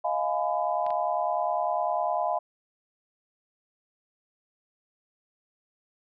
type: chord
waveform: sine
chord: F half-diminished seventh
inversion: third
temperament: just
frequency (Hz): 628.6 / 698.5 / 838.1 / 1005.8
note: Eb5 / F5 / Ab5 / Cb6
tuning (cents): +18 / 0 / +16 / +31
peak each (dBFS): -30 / -28 / -31 / -32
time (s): 0.04-2.39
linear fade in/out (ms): 10
type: clicks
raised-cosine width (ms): 0.3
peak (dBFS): -28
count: 2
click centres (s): 0.865 / 0.905
effects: none